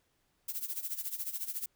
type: noise with tremolo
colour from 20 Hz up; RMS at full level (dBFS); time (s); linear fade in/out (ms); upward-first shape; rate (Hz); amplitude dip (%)
violet; -35; 0.48-1.66; 5; sine; 14; 80
effects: pink hiss -75 dBFS RMS until 1.75 s